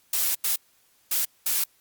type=noise bursts at uneven times; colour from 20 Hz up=blue; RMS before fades=-24 dBFS; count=4; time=0.13-0.35 / 0.44-0.56 / 1.11-1.25 / 1.46-1.64 s; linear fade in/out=5 ms; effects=white hiss -63 dBFS RMS until 1.8 s + Opus 48 kbps